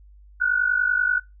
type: tone pair together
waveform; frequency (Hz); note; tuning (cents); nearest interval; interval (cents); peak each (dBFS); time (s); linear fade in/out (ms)
sine; 1450.7 / 1501; F#6 / F#6; -35 / +24; minor second; 59; -21; 0.4-1.2; 20
effects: noise-tail reverb RT60 0.2 s tail -22 dB re dry + added 50 Hz sine -46 dBFS peak until 1.4 s